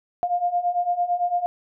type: beating tone pair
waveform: sine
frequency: 700 / 708.9 Hz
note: F5 / F5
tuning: +4 / +26 cents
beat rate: 8.9 Hz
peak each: -25 / -22 dBFS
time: 0.23-1.46 s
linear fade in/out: 0 ms
effects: none